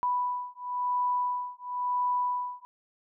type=beating tone pair; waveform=sine; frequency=987.8 / 988.77 Hz; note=B5 / B5; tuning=0 / +2 cents; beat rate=0.97 Hz; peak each=-30 dBFS; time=0.03-2.65 s; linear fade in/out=0 ms; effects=none